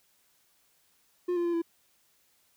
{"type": "tone with pitch steps", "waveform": "triangle", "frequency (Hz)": [356, 346.1, 343.4, 335.2], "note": ["F4", "F4", "F4", "E4"], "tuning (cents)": [33, -16, -29, 29], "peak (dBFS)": -24, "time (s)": [1.28, 1.62], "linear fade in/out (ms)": 10, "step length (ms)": 85, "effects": ["white hiss -68 dBFS RMS until 2.56 s"]}